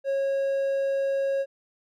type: tone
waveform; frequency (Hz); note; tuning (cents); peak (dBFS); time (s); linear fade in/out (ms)
triangle; 547; C#5; -23; -21; 0.04-1.46; 50
effects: none